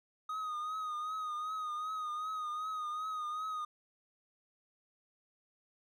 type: tone with vibrato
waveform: triangle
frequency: 1246 Hz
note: D#6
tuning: 2 cents sharp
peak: -34 dBFS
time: 0.29-3.65 s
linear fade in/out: 5 ms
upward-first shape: triangle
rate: 2.6 Hz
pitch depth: 56 cents each way
effects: none